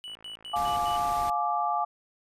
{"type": "tone bursts", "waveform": "triangle", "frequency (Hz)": 2958, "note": "F#7", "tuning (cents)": -1, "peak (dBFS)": -36, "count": 5, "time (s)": [0.04, 0.966], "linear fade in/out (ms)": 0, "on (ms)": 110, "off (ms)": 94}
{"type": "click train", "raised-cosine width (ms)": 0.5, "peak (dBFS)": -38, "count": 35, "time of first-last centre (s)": [0.08, 0.699], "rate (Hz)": 54.9}
{"type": "chord", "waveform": "sine", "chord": "D diminished", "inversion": "first", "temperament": "just", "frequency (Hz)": [704.8, 845.8, 1174.7], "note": ["F5", "Ab5", "D6"], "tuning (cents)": [16, 31, 0], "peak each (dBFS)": -29, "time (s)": [0.53, 1.85], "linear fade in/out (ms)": 10}
{"type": "noise", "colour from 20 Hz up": "pink", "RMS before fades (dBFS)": -40, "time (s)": [0.56, 1.3], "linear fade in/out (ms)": 2}
{"effects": ["resampled to 32000 Hz"]}